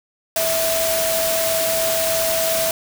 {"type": "tone in noise", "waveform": "sine", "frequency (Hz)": 654, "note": "E5", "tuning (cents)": -14, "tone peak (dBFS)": -20, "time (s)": [0.36, 2.71], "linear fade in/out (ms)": 2, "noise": "white", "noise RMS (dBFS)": -22, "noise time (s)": [0.36, 2.71], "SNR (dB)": -1, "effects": []}